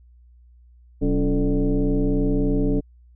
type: tone with frequency modulation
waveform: sine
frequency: 125.3 Hz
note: B2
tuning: 25 cents sharp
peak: -17 dBFS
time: 1.01-2.81 s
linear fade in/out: 20 ms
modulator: 157 Hz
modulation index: 1.9
effects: added 60 Hz sine -48 dBFS peak until 3.15 s